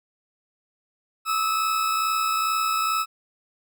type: tone pair together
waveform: 40% pulse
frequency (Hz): 1237.7 / 1300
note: D#6 / E6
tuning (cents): -9 / -24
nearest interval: minor second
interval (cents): 85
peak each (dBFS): -31 / -21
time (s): 1.25-3.06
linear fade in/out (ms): 50
effects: none